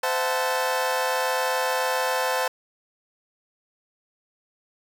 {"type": "chord", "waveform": "25% pulse", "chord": "F# half-diminished seventh", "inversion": "second", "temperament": "equal with one note detuned", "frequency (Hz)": [515.7, 659.3, 740, 880], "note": ["C5", "E5", "F#5", "A5"], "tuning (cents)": [-25, 0, 0, 0], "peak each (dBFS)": [-22, -28, -27, -24], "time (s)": [0.03, 2.48], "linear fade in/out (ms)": 5, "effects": []}